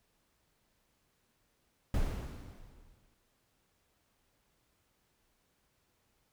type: noise with exponential decay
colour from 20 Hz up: brown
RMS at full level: -30 dBFS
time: 1.94-3.14 s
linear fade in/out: 2 ms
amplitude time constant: 260 ms
effects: pink hiss -75 dBFS RMS until 6.32 s